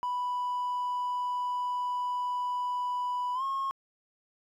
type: tone with pitch glide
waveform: triangle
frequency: 987.8 to 1083.4 Hz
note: B5 to C#6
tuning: 0 to -40 cents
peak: -26 dBFS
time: 0.03-3.71 s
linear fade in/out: 0 ms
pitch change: +160 cents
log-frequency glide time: 3.34-3.43 s
effects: tanh soft clip ceiling -24 dBFS